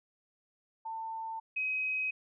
sine tone pair in turn, 895 / 2531 Hz, A5 / D#7, +29 / +29 cents, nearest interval octave + tritone, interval 1800 cents, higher second, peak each -36 / -30 dBFS, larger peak second, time 0.85-1.4 / 1.56-2.11 s, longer neither, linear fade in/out 10 ms, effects none

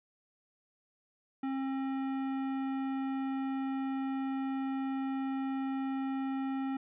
sine tone with tanh clipping, 268.3 Hz, C4, 44 cents sharp, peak -34 dBFS, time 1.43-6.77 s, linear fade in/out 5 ms, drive 16 dB, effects resampled to 8000 Hz

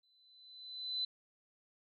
sine tone with exponential growth, 4017 Hz, B7, 29 cents sharp, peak -32 dBFS, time 0.03-1.05 s, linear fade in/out 5 ms, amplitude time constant 220 ms, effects none

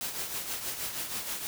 white noise with tremolo, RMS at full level -33 dBFS, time 0.01-1.47 s, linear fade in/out 0 ms, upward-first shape triangle, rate 6.3 Hz, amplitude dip 60%, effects none

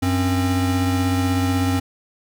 square tone pair together, 94.2 / 266.4 Hz, F#2 / C4, +32 / +31 cents, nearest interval octave + tritone, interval 1799 cents, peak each -21 dBFS, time 0.02-1.8 s, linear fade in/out 10 ms, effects none

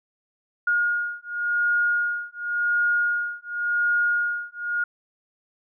sine beating tone pair, 1429 / 1429.91 Hz, F6 / F6, +39 / +40 cents, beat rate 0.91 Hz, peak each -24 dBFS, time 0.67-4.84 s, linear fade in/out 5 ms, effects none

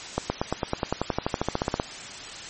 accelerating click train, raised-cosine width 1 ms, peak -9 dBFS, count 20, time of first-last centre 0.18-1.799 s, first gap 120 ms, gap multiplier 0.96, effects white hiss -38 dBFS RMS until 2.49 s + MP3 32 kbps

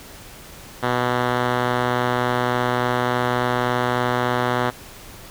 5% pulse tone with low-pass filter, 123.47 Hz, B2, in tune, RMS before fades -21 dBFS, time 0.82-4.71 s, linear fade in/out 20 ms, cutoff 2600 Hz, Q 0.89, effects pink hiss -41 dBFS RMS until 5.3 s

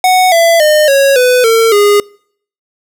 square tone with pitch steps, 740 / 670.8 / 608.1 / 551.2 / 499.6 / 452.9 / 410.5 Hz, F#5 / E5 / D#5 / C#5 / B4 / A#4 / G#4, 0 / +30 / -40 / -10 / +20 / -50 / -20 cents, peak -6 dBFS, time 0.04-2 s, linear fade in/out 2 ms, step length 280 ms, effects noise-tail reverb RT60 0.6 s tail -26 dB re dry

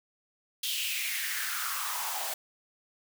white noise with high-pass filter sweep, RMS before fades -33 dBFS, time 0.63-2.34 s, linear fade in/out 5 ms, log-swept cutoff 3300 to 680 Hz, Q 4.7, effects none

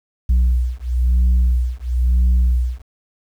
sine beating tone pair, 61 / 62 Hz, B1 / B1, -21 / +7 cents, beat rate 1 Hz, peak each -14 dBFS, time 0.29-2.82 s, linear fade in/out 10 ms, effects tanh soft clip ceiling -10 dBFS + 8-bit

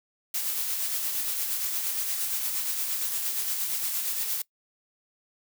blue noise with tremolo, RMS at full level -28 dBFS, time 0.34-4.42 s, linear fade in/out 5 ms, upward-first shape sine, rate 8.6 Hz, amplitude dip 35%, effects noise-tail reverb RT60 0.1 s tail -22 dB re dry

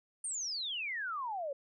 sine exponential sweep, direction down, 9200 to 536 Hz, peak -35 dBFS, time 0.24-1.53 s, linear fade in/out 5 ms, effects none

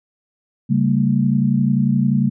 sine chord, G diminished, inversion second, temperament equal with one note detuned, 138.59 / 196 / 227.4 Hz, Db3 / G3 / Bb3, 0 / 0 / -43 cents, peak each -18 dBFS, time 0.69-2.3 s, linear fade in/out 20 ms, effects none

